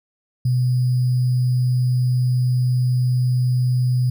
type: tone with sample-and-hold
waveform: sine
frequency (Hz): 125.5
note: B2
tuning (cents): +28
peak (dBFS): -15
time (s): 0.45-4.1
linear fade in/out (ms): 5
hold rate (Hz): 4900
effects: none